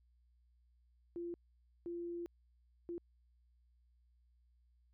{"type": "tone bursts at uneven times", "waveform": "sine", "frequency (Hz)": 344.5, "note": "F4", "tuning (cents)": -24, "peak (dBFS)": -40, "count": 3, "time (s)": [[1.16, 1.34], [1.86, 2.26], [2.89, 2.98]], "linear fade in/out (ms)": 0, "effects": ["added 60 Hz sine -68 dBFS peak until 4.93 s"]}